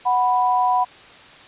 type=tone pair together; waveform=sine; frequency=740 / 987.8 Hz; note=F#5 / B5; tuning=0 / 0 cents; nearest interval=perfect fourth; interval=500 cents; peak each=-18 dBFS; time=0.05-0.85 s; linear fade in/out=20 ms; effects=white hiss -44 dBFS RMS until 1.47 s + resampled to 8000 Hz